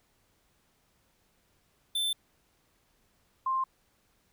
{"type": "tone pair in turn", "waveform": ["square", "sine"], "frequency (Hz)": [3541, 1052.7], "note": ["A7", "C6"], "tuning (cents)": [10, 10], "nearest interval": "octave + major sixth", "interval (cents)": 2100, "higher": "first", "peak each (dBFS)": [-28, -26], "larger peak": "second", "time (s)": [[1.95, 2.13], [3.46, 3.64]], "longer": "neither", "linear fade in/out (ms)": 5, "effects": ["pink hiss -70 dBFS RMS until 4.32 s"]}